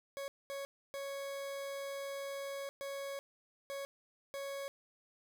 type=tone bursts at uneven times; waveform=40% pulse; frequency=554.4 Hz; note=C#5; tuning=in tune; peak=-39 dBFS; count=6; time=0.17-0.28 / 0.5-0.65 / 0.94-2.69 / 2.81-3.19 / 3.7-3.85 / 4.34-4.68 s; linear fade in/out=0 ms; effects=none